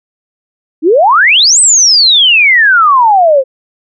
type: exponential two-way sweep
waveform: sine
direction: up then down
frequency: 290 to 8372 to 509 Hz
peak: -3 dBFS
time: 0.82-3.44 s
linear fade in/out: 50 ms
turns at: 1.6 s
effects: none